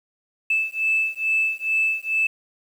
sine beating tone pair, 2626 / 2628.3 Hz, E7 / E7, -7 / -6 cents, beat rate 2.3 Hz, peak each -22 dBFS, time 0.5-2.27 s, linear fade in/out 5 ms, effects tanh soft clip ceiling -12 dBFS + 8-bit

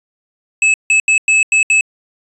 square tone bursts at uneven times, 2600 Hz, E7, 24 cents flat, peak -9 dBFS, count 6, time 0.62-0.74 / 0.9-1 / 1.08-1.18 / 1.28-1.43 / 1.52-1.63 / 1.7-1.81 s, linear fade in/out 2 ms, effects resampled to 24000 Hz

